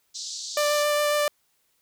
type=band-pass noise; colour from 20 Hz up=pink; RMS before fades=-35 dBFS; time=0.14-0.84 s; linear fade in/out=20 ms; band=3900 to 7300 Hz; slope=48 dB/octave
type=tone with vibrato; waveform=sawtooth; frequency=591 Hz; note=D5; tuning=11 cents sharp; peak=-17 dBFS; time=0.57-1.28 s; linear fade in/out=2 ms; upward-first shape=sine; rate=7.3 Hz; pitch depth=9 cents each way
effects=white hiss -69 dBFS RMS until 1.81 s